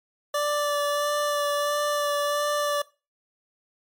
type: tone with vibrato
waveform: 25% pulse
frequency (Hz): 584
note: D5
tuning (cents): -10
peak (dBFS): -19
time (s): 0.34-2.82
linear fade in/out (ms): 5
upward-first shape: sine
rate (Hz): 1.5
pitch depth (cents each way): 14
effects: noise-tail reverb RT60 0.3 s tail -20 dB re dry + MP3 96 kbps